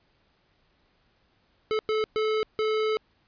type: tone bursts at uneven times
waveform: square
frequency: 433.6 Hz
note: A4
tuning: 25 cents flat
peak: -24 dBFS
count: 4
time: 1.71-1.79 / 1.89-2.04 / 2.16-2.43 / 2.59-2.97 s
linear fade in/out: 0 ms
effects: pink hiss -67 dBFS RMS until 3.27 s + resampled to 11025 Hz